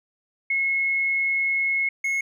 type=tone pair in turn; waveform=sine / triangle; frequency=2175 / 2175 Hz; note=C#7 / C#7; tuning=-33 / -33 cents; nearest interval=unison; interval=0 cents; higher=neither; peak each=-20 dBFS; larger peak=neither; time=0.5-1.89 / 2.04-2.21 s; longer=first; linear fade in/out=5 ms; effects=none